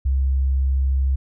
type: tone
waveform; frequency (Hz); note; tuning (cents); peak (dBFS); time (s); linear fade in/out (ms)
sine; 66.8; C2; +36; -16; 0.05-1.16; 10
effects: none